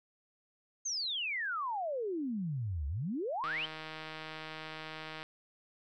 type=exponential two-way sweep; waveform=sine; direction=down then up; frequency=6550 to 66.8 to 3282 Hz; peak=-33 dBFS; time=0.85-3.66 s; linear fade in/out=10 ms; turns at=2.87 s
type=click train; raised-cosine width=0.3 ms; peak=-27 dBFS; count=282; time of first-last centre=3.44-5.23 s; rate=157 Hz
effects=none